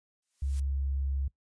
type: noise with exponential growth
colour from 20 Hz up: blue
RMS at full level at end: -44 dBFS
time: 0.22-0.6 s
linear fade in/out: 5 ms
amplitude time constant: 81 ms
type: tone with pitch glide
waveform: sine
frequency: 68.7 to 68.3 Hz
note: C#2 to C#2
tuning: -15 to -25 cents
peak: -28 dBFS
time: 0.42-1.28 s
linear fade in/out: 5 ms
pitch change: -10 cents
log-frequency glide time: 0.61-0.9 s
effects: noise-tail reverb RT60 0.1 s tail -20 dB re dry + resampled to 22050 Hz